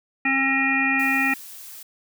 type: harmonic tone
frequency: 269.1 Hz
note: C4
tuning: 49 cents sharp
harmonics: 1 / 3 / 5 / 7 / 9 / 10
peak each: -25 / -29 / -31 / -22 / -23 / -34 dBFS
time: 0.25-1.34 s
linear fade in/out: 5 ms
type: noise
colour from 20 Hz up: blue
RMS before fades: -40 dBFS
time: 0.99-1.83 s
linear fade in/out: 5 ms
effects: none